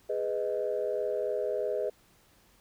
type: chord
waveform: sine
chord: G# minor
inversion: none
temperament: just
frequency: 415.3 / 498.4 / 623 Hz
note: G#4 / B4 / D#5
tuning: 0 / +16 / +2 cents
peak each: -32 dBFS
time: 0.09-1.9 s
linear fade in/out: 10 ms
effects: tanh soft clip ceiling -20 dBFS + pink hiss -63 dBFS RMS until 2.6 s